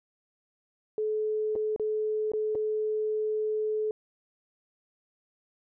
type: tone with dropouts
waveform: sine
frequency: 430 Hz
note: A4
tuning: 40 cents flat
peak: -26 dBFS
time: 0.98-3.91 s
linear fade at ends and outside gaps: 1 ms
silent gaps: 1.554-1.56 / 1.762-1.797 / 2.318-2.335 / 2.55-2.554 s
effects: none